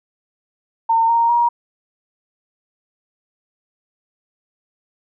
sine tone with pitch steps, 910 / 929.1 / 948.6 Hz, A#5 / A#5 / A#5, -42 / -6 / +30 cents, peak -12 dBFS, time 0.89-1.49 s, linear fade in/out 10 ms, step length 200 ms, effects none

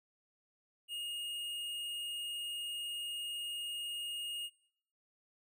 sine tone with tanh clipping, 2853 Hz, F7, 36 cents sharp, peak -40 dBFS, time 0.88-4.5 s, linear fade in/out 50 ms, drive 13 dB, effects noise-tail reverb RT60 0.7 s tail -23 dB re dry

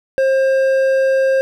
triangle tone with hard clipping, 533 Hz, C5, 32 cents sharp, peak -13 dBFS, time 0.18-1.41 s, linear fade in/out 0 ms, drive 10 dB, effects none

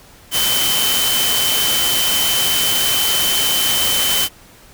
sine tone in noise, 3065 Hz, G7, 40 cents flat, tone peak -18 dBFS, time 0.31-4.29 s, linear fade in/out 50 ms, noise white, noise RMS -18 dBFS, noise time 0.31-4.29 s, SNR -3 dB, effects pink hiss -45 dBFS RMS until 4.73 s

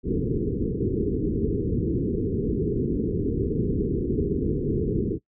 white low-pass noise, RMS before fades -25 dBFS, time 0.03-5.19 s, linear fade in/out 50 ms, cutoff 450 Hz, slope 96 dB/octave, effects noise-tail reverb RT60 0.1 s tail -20 dB re dry

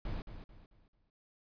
brown noise with echo, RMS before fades -38 dBFS, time 0.05-0.22 s, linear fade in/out 2 ms, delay 220 ms, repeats 4, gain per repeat -9 dB, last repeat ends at 1.1 s, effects resampled to 11025 Hz

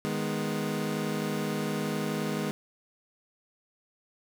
25% pulse chord, G# minor, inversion second, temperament equal, 155.56 / 207.7 / 246.9 Hz, D#3 / G#3 / B3, 0 / 0 / 0 cents, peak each -30 / -28 / -32 dBFS, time 0.05-2.51 s, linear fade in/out 0 ms, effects none

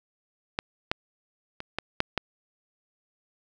clicks, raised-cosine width 0.3 ms, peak -10 / -8 / -20 / -12 / -6 / -9 dBFS, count 6, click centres 0.589 / 0.915 / 1.604 / 1.786 / 2.004 / 2.177 s, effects none

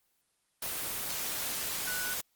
sine tone in noise, 1483 Hz, F#6, 4 cents sharp, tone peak -36 dBFS, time 1.87-2.14 s, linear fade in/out 5 ms, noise white, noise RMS -35 dBFS, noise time 0.62-2.21 s, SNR -4 dB, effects white hiss -74 dBFS RMS until 2.35 s + Opus 24 kbps

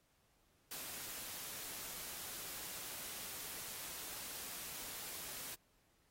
white noise with ADSR envelope, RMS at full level -45 dBFS, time 0.71-5.55 s, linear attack 3 ms, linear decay 72 ms, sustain -2 dB, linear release 8 ms, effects pink hiss -75 dBFS RMS until 6.1 s + AAC 48 kbps

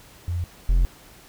sine / triangle tone pair in turn, 87.31 / 43.28 Hz, F2 / F1, 0 / -15 cents, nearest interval octave, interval 1215 cents, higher first, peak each -23 / -13 dBFS, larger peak second, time 0.28-0.44 / 0.69-0.85 s, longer neither, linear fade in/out 0 ms, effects pink hiss -49 dBFS RMS until 1.28 s

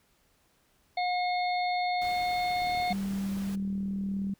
harmonic tone, 720 Hz, F#5, 47 cents flat, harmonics 1 / 3 / 5 / 6, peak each -27 / -35 / -42 / -40 dBFS, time 0.97-2.93 s, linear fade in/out 5 ms
pink noise, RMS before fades -46 dBFS, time 2.01-3.56 s, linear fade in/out 10 ms
click train, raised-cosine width 3 ms, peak -35 dBFS, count 66, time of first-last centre 2.62-4.295 s, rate 38.8 Hz
sine tone, 196 Hz, G3, in tune, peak -29 dBFS, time 2.9-4.34 s, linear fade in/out 5 ms
effects pink hiss -68 dBFS RMS until 4.39 s

